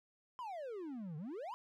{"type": "exponential two-way sweep", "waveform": "triangle", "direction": "down then up", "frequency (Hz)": [1046.5, 144.7, 1046.5], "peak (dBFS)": -40, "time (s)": [0.39, 1.54], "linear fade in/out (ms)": 0, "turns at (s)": 1.17, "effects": []}